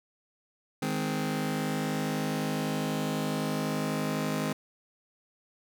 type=chord; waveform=sawtooth; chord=Ab major; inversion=second; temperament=just; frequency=155.74 / 207.7 / 259.6 Hz; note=Eb3 / Ab3 / C4; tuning=+2 / 0 / -13 cents; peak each=-29 dBFS; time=0.82-4.53 s; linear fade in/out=5 ms; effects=none